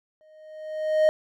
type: tone with exponential growth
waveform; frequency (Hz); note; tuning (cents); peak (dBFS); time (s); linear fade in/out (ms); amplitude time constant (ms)
triangle; 621; D#5; -3; -12; 0.21-1.09; 0; 190
effects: none